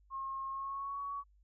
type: tone with pitch glide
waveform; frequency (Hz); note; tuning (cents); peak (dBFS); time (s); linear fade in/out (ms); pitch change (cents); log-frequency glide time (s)
sine; 1077 to 1124; C6 to C#6; +50 to +24; -37; 0.1-1.24; 50; +74; 0.5-1.01
effects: added 50 Hz sine -63 dBFS peak until 1.43 s